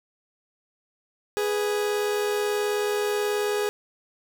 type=tone pair together; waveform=40% pulse; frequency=415.3 / 493.9 Hz; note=G#4 / B4; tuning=0 / 0 cents; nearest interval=minor third; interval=300 cents; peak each=-23 / -31 dBFS; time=1.37-3.69 s; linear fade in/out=0 ms; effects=9-bit